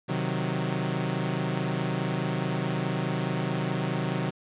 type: chord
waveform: sawtooth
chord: C diminished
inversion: none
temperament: equal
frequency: 130.81 / 155.56 / 185 Hz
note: C3 / Eb3 / Gb3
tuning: 0 / 0 / 0 cents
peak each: -27 dBFS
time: 0.08-4.31 s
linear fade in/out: 20 ms
effects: resampled to 8000 Hz + 9-bit